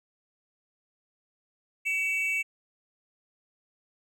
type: tone pair together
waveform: triangle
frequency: 2263 / 2663 Hz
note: C#7 / E7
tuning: +35 / +17 cents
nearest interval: minor third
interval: 282 cents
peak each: -27 dBFS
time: 1.85-2.43 s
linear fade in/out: 20 ms
effects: none